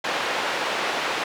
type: band-pass noise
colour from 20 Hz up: pink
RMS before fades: -26 dBFS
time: 0.04-1.24 s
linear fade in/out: 5 ms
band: 520 to 3400 Hz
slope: 12 dB/octave
effects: none